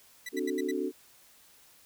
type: tone bursts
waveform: sawtooth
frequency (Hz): 1975.5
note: B6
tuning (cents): 0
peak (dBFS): -33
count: 5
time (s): 0.26-0.714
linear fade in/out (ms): 5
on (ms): 30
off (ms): 76
type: chord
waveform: sine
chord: D dominant seventh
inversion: third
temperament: equal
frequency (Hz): 261.6 / 293.7 / 370 / 440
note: C4 / D4 / F#4 / A4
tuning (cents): 0 / 0 / 0 / 0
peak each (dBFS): -36 / -34 / -33 / -36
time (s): 0.32-0.92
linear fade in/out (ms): 50
effects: white hiss -59 dBFS RMS until 1.85 s